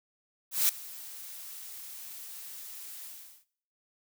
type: noise with ADSR envelope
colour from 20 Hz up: blue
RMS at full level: -23 dBFS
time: 0.51-3.45 s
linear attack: 180 ms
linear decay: 4 ms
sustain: -21 dB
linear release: 400 ms
effects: noise-tail reverb RT60 0.6 s tail -20 dB re dry